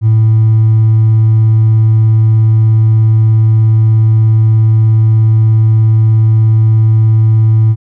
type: tone with hard clipping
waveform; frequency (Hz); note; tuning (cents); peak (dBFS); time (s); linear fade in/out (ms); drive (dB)
triangle; 110.4; A2; +6; -4; 0.01-7.76; 50; 2
effects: none